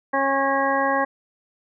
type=harmonic tone; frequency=273.3 Hz; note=C#4; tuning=24 cents flat; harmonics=1 / 2 / 3 / 4 / 6 / 7; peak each=-28 / -24 / -24 / -24 / -27 / -29 dBFS; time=0.13-1.05 s; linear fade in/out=10 ms; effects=none